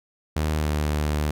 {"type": "tone with pitch glide", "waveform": "sawtooth", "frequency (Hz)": [77, 75.07], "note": ["D#2", "D2"], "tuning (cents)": [-17, 39], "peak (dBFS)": -18, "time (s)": [0.36, 1.31], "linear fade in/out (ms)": 5, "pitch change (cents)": -44, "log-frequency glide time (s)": [0.59, 0.67], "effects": []}